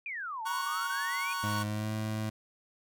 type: exponential two-way sweep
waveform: sine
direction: down then up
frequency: 2489 to 870 to 2489 Hz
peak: -35 dBFS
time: 0.06-1.33 s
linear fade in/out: 2 ms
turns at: 0.43 s
type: chord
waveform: 45% pulse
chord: F# major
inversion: first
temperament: equal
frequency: 932.3 / 1108.7 / 1480 Hz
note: A#5 / C#6 / F#6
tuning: 0 / 0 / 0 cents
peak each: -39 / -35 / -37 dBFS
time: 0.45-1.64 s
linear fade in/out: 20 ms
type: tone with pitch glide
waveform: 25% pulse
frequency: 104.8 to 108.62 Hz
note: G#2 to A2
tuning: +16 to -22 cents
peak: -28 dBFS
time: 1.43-2.3 s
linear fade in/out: 10 ms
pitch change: +62 cents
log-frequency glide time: 1.64-1.92 s
effects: none